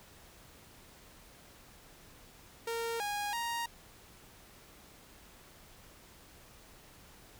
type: tone with pitch steps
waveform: sawtooth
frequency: 461.4 / 822 / 936 Hz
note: A#4 / G#5 / A#5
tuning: -18 / -18 / +7 cents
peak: -30 dBFS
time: 2.67-3.66 s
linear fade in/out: 5 ms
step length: 330 ms
effects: pink hiss -57 dBFS RMS until 7.39 s